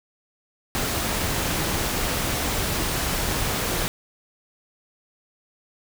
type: noise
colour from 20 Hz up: pink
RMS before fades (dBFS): -25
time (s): 0.75-3.88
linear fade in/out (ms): 0
effects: none